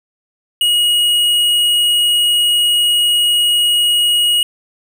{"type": "tone with tanh clipping", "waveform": "sine", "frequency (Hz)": 2892, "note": "F#7", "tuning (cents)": -40, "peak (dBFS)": -12, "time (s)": [0.61, 4.43], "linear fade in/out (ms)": 2, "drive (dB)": 13, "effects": []}